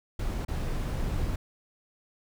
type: noise with dropouts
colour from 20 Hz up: brown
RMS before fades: -30 dBFS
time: 0.19-1.36 s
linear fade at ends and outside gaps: 5 ms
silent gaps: 0.45-0.482 s
effects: none